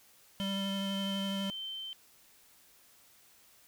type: tone with tremolo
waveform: sine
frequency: 3100 Hz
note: G7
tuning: 20 cents flat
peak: -37 dBFS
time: 0.4-1.93 s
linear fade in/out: 0 ms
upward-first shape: triangle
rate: 1.8 Hz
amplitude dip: 25%
type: tone with vibrato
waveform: square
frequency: 196 Hz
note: G3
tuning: in tune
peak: -34 dBFS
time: 0.4-1.5 s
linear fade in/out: 0 ms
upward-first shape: sine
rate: 12 Hz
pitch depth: 12 cents each way
effects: white hiss -62 dBFS RMS until 3.67 s